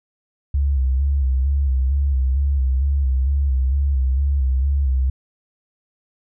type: tone with vibrato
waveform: sine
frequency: 67.5 Hz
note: C#2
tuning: 45 cents flat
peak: -15 dBFS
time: 0.54-5.1 s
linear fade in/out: 5 ms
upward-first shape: square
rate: 2.2 Hz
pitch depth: 62 cents each way
effects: none